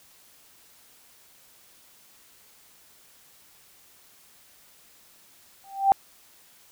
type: tone with exponential growth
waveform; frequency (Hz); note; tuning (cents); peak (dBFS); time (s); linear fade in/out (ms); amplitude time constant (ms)
sine; 784; G5; 0; -11; 5.64-5.92; 0; 59
effects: white hiss -56 dBFS RMS until 6.71 s